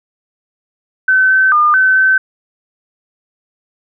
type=tone with pitch steps; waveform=sine; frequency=1525 / 1535 / 1210 / 1526 / 1535 Hz; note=G6 / G6 / D#6 / G6 / G6; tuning=-48 / -37 / -49 / -47 / -37 cents; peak=-7 dBFS; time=1.08-2.18 s; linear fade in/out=5 ms; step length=220 ms; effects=none